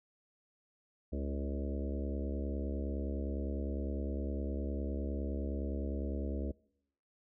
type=harmonic tone with a mistuned harmonic; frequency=69.8 Hz; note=C#2; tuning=13 cents sharp; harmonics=1 / 3 / 4 / 5 / 6 / 7 / 8 / 9; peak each=-36 / -42 / -43 / -45 / -49 / -48 / -49 / -51 dBFS; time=1.12-6.52 s; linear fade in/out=10 ms; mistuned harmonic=7; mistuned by=-27 cents; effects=noise-tail reverb RT60 0.8 s tail -24 dB re dry